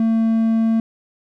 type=tone; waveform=triangle; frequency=225.1 Hz; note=A3; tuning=40 cents sharp; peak=-12 dBFS; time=0-0.8 s; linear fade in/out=2 ms; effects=none